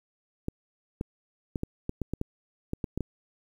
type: clicks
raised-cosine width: 3 ms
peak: -17 dBFS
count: 12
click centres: 0.484 / 1.011 / 1.558 / 1.634 / 1.894 / 2.017 / 2.136 / 2.214 / 2.734 / 2.842 / 2.976 / 3.007 s
effects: 9-bit